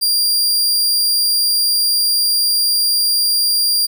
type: tone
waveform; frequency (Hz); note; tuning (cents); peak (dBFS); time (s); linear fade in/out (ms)
sawtooth; 4776; D8; +28; -10; 0.01-3.87; 20
effects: none